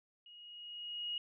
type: tone with level ramp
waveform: sine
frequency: 2884 Hz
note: F#7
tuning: 45 cents flat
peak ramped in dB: -54 to -35 dBFS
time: 0.26-1.18 s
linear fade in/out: 2 ms
effects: none